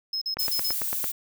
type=tone bursts; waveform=triangle; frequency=5160 Hz; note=E8; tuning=38 cents flat; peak=-25 dBFS; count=5; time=0.13-0.727 s; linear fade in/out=5 ms; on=85 ms; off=43 ms
type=click train; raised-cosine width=0.5 ms; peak=-17 dBFS; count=7; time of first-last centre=0.37-1.042 s; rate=8.93 Hz
type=noise; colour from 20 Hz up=violet; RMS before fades=-29 dBFS; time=0.39-1.12 s; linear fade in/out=10 ms
effects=none